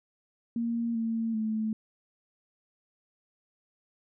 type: tone with pitch steps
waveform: sine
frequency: 232.9 / 226.7 / 218.4 Hz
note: A#3 / A#3 / A3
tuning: -1 / -48 / -13 cents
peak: -27 dBFS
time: 0.56-1.73 s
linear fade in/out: 2 ms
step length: 390 ms
effects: none